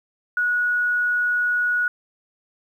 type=tone; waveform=sine; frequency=1460 Hz; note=F#6; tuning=24 cents flat; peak=-18 dBFS; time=0.37-1.88 s; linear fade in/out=2 ms; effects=9-bit